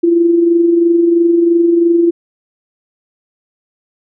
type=tone with amplitude modulation; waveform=sine; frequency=340 Hz; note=F4; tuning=46 cents flat; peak=-5 dBFS; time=0.03-2.11 s; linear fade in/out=10 ms; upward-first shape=sine; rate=23 Hz; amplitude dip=45%; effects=none